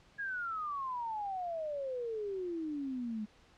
sine exponential sweep, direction down, 1669 to 207.7 Hz, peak -35 dBFS, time 0.18-3.26 s, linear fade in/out 20 ms, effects pink hiss -63 dBFS RMS until 3.57 s + low-pass 5000 Hz 12 dB/octave

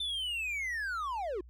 triangle linear sweep, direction down, 3574 to 330 Hz, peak -31 dBFS, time 0-1.41 s, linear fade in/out 5 ms, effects added 60 Hz sine -50 dBFS peak until 1.49 s

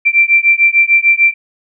sine beating tone pair, 2349 / 2355.7 Hz, D7 / D7, 0 / +5 cents, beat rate 6.7 Hz, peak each -10 dBFS, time 0.05-1.34 s, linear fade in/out 20 ms, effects none

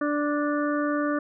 harmonic tone, 293.7 Hz, D4, in tune, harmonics 1 / 2 / 4 / 5 / 6, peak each -25 / -29 / -31 / -34 / -38 dBFS, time 0.01-1.19 s, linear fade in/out 5 ms, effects none

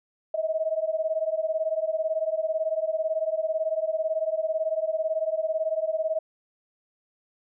sine beating tone pair, 628 / 646 Hz, D#5 / E5, +16 / -35 cents, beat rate 18 Hz, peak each -27 dBFS, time 0.34-6.19 s, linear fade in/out 5 ms, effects none

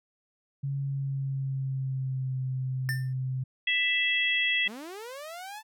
sine tone with pitch glide, 138.59 to 130.06 Hz, C#3 to C3, 0 to -10 cents, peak -28 dBFS, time 0.63-3.44 s, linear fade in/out 10 ms, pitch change -110 cents, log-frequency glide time 0.79-2.39 s
square tone with exponential decay, 1791 Hz, A6, 30 cents sharp, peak -27 dBFS, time 2.89-3.13 s, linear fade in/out 0 ms, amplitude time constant 52 ms
harmonic tone, 661 Hz, E5, 5 cents sharp, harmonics 3 / 4 / 5, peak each -27 / -28 / -29 dBFS, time 3.67-4.68 s, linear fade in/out 5 ms
sawtooth linear sweep, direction up, 174.61 to 889 Hz, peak -35 dBFS, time 4.65-5.63 s, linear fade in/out 50 ms
effects none

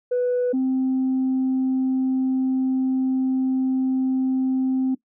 sine tone pair in turn, 493.9 / 261.1 Hz, B4 / C4, 0 / -3 cents, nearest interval major seventh, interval 1103 cents, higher first, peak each -17 dBFS, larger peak neither, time 0.11-0.53 / 0.53-4.95 s, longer second, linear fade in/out 10 ms, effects noise-tail reverb RT60 0.1 s tail -19 dB re dry + tanh soft clip ceiling -16 dBFS

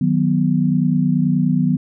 sine chord, B major, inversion first, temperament equal, 155.56 / 185 / 246.9 Hz, D#3 / F#3 / B3, 0 / 0 / 0 cents, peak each -18 dBFS, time 0.01-1.77 s, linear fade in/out 5 ms, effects none

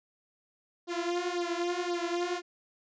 sawtooth tone with flanger, 349.2 Hz, F4, in tune, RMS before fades -32 dBFS, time 0.87-2.42 s, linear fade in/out 50 ms, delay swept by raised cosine 0.2 to 6.1 ms, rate 1.9 Hz, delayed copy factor +0.9, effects resampled to 16000 Hz

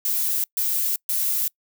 violet noise bursts, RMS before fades -23 dBFS, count 3, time 0.05-1.48 s, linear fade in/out 2 ms, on 390 ms, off 130 ms, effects noise-tail reverb RT60 0.1 s tail -26 dB re dry

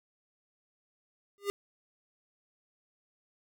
square tone with exponential growth, 403.5 Hz, G#4, 50 cents flat, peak -26 dBFS, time 1.38-1.5 s, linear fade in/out 0 ms, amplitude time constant 24 ms, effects none

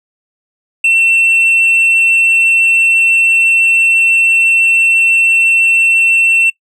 sine tone with tanh clipping, 2697 Hz, E7, 39 cents sharp, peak -8 dBFS, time 0.84-6.5 s, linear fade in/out 5 ms, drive 3 dB, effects noise-tail reverb RT60 0.1 s tail -22 dB re dry

